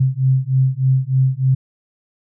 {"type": "beating tone pair", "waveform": "sine", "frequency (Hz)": [130, 133.3], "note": ["C3", "C3"], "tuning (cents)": [-11, 33], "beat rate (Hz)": 3.3, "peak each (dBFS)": -16, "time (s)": [0, 1.55], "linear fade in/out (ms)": 10, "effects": []}